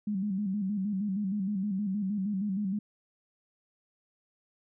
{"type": "tone with vibrato", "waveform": "sine", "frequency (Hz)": 199, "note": "G3", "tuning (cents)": 26, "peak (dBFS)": -28, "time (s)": [0.07, 2.79], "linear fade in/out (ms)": 5, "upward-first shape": "square", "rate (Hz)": 6.4, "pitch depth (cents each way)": 84, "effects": []}